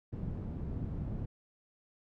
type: low-pass noise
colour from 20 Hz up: white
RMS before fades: -38 dBFS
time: 0.12-1.26 s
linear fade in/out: 10 ms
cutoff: 150 Hz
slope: 12 dB/octave
effects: none